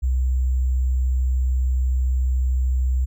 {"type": "tone with sample-and-hold", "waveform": "sine", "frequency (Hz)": 63.8, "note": "C2", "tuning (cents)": -43, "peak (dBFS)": -17, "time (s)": [0.02, 3.06], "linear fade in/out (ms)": 20, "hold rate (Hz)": 7350, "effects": []}